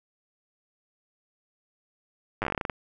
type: slowing click train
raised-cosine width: 0.5 ms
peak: -13 dBFS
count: 13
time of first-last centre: 2.42-2.698 s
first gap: 9 ms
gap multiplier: 1.16
effects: none